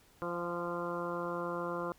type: harmonic tone with a mistuned harmonic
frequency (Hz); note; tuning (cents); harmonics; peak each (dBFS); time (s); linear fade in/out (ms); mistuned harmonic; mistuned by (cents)
173.1; F3; -15; 1 / 2 / 3 / 4 / 5 / 6 / 7 / 8; -43 / -40 / -39 / -47 / -49 / -41 / -44 / -45; 0.22-1.92; 0; 4; +22
effects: pink hiss -64 dBFS RMS until 1.98 s